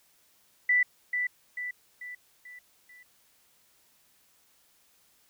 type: tone with echo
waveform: sine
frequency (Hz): 1979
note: B6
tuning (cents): +3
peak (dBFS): -20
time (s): 0.69-0.83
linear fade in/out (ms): 5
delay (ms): 440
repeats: 5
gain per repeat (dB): -6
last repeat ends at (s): 3.03
effects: white hiss -65 dBFS RMS until 5.29 s